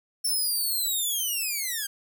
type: linear sweep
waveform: 5% pulse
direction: down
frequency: 5430 to 1568 Hz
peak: -18 dBFS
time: 0.24-1.87 s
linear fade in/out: 10 ms
effects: none